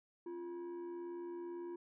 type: tone with frequency modulation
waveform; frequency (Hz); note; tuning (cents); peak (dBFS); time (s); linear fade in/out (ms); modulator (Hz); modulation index
sine; 347; F4; -11; -40; 0.26-1.76; 5; 616; 0.4
effects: tanh soft clip ceiling -41 dBFS